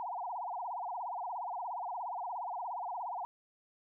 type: tone with vibrato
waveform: sine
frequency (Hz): 830.6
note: G#5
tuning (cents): 0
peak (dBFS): -36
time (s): 0-3.25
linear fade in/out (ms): 0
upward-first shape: sine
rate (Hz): 17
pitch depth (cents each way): 300
effects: none